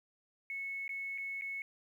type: tone with dropouts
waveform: sine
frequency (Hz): 2200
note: C#7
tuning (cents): -14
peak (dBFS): -37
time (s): 0.5-1.62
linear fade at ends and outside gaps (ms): 1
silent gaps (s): 0.879-0.892 / 1.178-1.182 / 1.412-1.42
effects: 11-bit